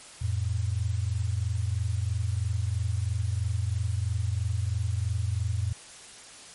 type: tone pair together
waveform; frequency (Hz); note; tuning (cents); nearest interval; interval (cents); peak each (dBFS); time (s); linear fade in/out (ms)
sine; 87.31 / 110.35; F2 / A2; 0 / +5; major third; 405; -28; 0.21-5.73; 10
effects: white hiss -47 dBFS RMS until 6.54 s + MP3 48 kbps